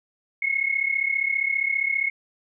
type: tone pair together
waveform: sine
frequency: 2161 / 2196 Hz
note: C#7 / C#7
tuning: -45 / -17 cents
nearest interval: unison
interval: 28 cents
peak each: -24 dBFS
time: 0.42-2.1 s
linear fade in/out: 5 ms
effects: none